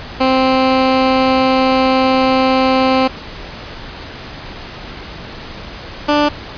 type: tone pair in turn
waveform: 15% pulse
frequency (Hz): 261.6 / 294.4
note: C4 / D4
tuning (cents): 0 / +4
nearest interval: major second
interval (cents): 204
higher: second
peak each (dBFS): -4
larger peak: neither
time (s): 0.2-3.08 / 6.08-6.29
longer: first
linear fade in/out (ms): 10
effects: pink hiss -30 dBFS RMS until 6.57 s + resampled to 11025 Hz